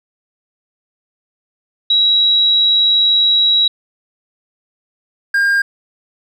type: tone pair in turn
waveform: sine / triangle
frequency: 3873 / 1608.8 Hz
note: B7 / G6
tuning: -35 / +44 cents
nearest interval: octave + minor third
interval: 1521 cents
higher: first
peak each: -9 dBFS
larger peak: neither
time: 1.9-3.68 / 5.34-5.62 s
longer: first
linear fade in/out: 5 ms
effects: none